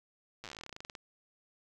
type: slowing click train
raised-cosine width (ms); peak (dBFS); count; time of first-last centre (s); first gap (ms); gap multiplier
0.2; -27; 22; 0.44-0.952; 8; 1.1
effects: none